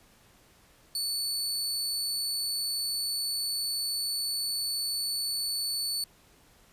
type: tone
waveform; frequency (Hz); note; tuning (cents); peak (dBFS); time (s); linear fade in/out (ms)
sawtooth; 4467; C#8; +12; -26; 0.95-6.04; 2
effects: pink hiss -60 dBFS RMS until 6.72 s + resampled to 32000 Hz